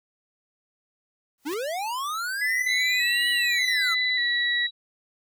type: noise with exponential growth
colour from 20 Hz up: white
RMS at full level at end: -36 dBFS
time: 1.38-1.54 s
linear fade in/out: 1 ms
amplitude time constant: 33 ms
type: linear two-way sweep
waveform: square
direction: up then down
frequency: 265.8 to 2966 to 1255 Hz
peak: -28 dBFS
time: 1.45-3.95 s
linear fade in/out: 20 ms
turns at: 3.3 s
type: tone with vibrato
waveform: sine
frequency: 1967 Hz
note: B6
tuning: 7 cents flat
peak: -23 dBFS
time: 2.41-4.67 s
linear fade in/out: 10 ms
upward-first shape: square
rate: 0.85 Hz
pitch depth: 34 cents each way
type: tone with pitch glide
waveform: sine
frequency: 3962 to 3887 Hz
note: B7 to B7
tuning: +5 to -28 cents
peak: -26 dBFS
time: 2.66-4.71 s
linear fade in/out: 50 ms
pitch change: -33 cents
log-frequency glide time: 4.05-4.56 s
effects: none